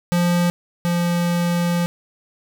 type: tone pair in turn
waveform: square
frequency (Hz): 174.61 / 173.3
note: F3 / F3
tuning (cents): 0 / -13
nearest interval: unison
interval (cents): 13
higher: first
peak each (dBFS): -16 / -18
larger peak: first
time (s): 0.12-0.5 / 0.85-1.86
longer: second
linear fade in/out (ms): 0
effects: none